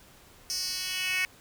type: tone with high-pass filter sweep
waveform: 10% pulse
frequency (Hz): 370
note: F#4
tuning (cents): 0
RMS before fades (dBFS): -31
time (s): 0.5-1.25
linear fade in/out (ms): 0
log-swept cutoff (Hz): 5500 to 2200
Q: 3.5
effects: pink hiss -55 dBFS RMS until 1.4 s